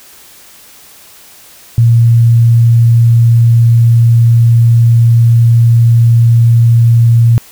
sine tone, 116.54 Hz, A#2, in tune, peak -3 dBFS, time 1.78-7.38 s, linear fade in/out 0 ms, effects white hiss -38 dBFS RMS until 7.51 s

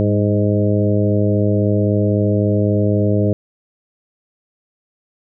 harmonic tone with a mistuned harmonic, 103.7 Hz, G#2, 2 cents flat, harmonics 1 / 2 / 3 / 4 / 5 / 6, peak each -16 / -19 / -21 / -22 / -23 / -24 dBFS, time 0-3.33 s, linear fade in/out 0 ms, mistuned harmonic 2, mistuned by -35 cents, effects none

